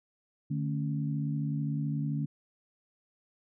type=tone cluster; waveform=sine; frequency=148.9 / 220.5 / 276.1 Hz; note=D3 / A3 / C#4; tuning=+24 / +4 / -7 cents; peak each=-30 / -37 / -37 dBFS; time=0.5-2.26 s; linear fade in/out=10 ms; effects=none